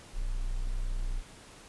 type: tone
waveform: triangle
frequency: 30.87 Hz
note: B0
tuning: in tune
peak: -27 dBFS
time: 0.13-1.23 s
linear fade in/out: 50 ms
effects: pink hiss -52 dBFS RMS until 1.68 s + resampled to 24000 Hz